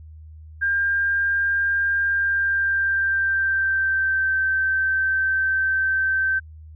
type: tone with pitch glide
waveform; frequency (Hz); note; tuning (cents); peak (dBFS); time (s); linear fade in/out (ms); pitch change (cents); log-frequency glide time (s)
sine; 1600 to 1551.8; G6 to G6; +35 to -18; -18; 0.61-6.4; 20; -53; 2.02-4.37
effects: added 78 Hz sine -39 dBFS peak until 6.75 s